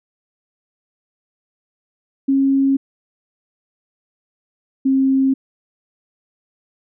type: tone pair in turn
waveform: sine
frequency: 272.1 / 267.4 Hz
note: C#4 / C4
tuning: -32 / +38 cents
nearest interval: unison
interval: 30 cents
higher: first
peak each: -12 / -12 dBFS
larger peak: neither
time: 2.28-2.77 / 4.85-5.34 s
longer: neither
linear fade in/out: 10 ms
effects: none